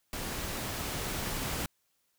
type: noise with level ramp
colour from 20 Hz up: pink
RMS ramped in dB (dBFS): -37 to -34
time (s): 0.13-1.66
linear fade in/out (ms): 2
effects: white hiss -75 dBFS RMS until 2.18 s